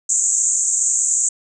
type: band-pass noise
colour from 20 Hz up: white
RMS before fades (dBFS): -18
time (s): 0.09-1.29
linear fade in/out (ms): 5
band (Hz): 6600 to 7900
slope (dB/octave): 96
effects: none